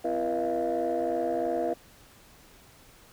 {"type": "tone cluster", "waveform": "sine", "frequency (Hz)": [256.1, 336.7, 480, 624, 687], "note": ["C4", "E4", "B4", "D#5", "F5"], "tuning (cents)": [-37, 37, -49, 5, -29], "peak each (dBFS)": [-37, -31, -30, -31, -29], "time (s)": [0.04, 1.74], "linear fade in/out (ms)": 10, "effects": ["tanh soft clip ceiling -20 dBFS", "pink hiss -55 dBFS RMS until 3.12 s"]}